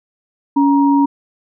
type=tone pair together; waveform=sine; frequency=280.4 / 943.1 Hz; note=C#4 / A#5; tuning=+20 / +20 cents; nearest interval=octave + major sixth; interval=2100 cents; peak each=-10 / -16 dBFS; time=0.56-1.06 s; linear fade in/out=10 ms; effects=none